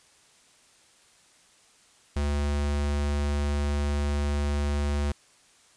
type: tone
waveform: square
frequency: 72.4 Hz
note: D2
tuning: 24 cents flat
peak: -25 dBFS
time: 2.16-5.12 s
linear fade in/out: 5 ms
effects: white hiss -59 dBFS RMS until 5.76 s + resampled to 22050 Hz